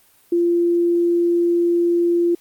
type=tone; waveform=sine; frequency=344.5 Hz; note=F4; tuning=24 cents flat; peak=-14 dBFS; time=0.32-2.35 s; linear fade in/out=5 ms; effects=white hiss -55 dBFS RMS until 2.4 s + Opus 32 kbps